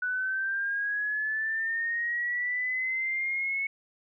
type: linear sweep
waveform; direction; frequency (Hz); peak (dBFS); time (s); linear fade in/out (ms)
sine; up; 1480 to 2205; -27; 0.02-3.67; 5
effects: none